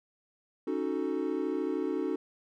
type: chord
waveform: triangle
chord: D# half-diminished seventh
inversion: third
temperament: equal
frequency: 277.2 / 311.1 / 370 / 440 Hz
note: C#4 / D#4 / F#4 / A4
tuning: 0 / 0 / 0 / 0 cents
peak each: -33 / -32 / -32 / -34 dBFS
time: 0.67-2.16 s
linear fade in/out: 5 ms
effects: none